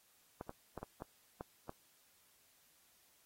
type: clicks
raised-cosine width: 1 ms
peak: -30 dBFS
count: 7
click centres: 0.411 / 0.494 / 0.777 / 0.83 / 1.021 / 1.409 / 1.694 s
effects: white hiss -70 dBFS RMS until 3.25 s + AAC 48 kbps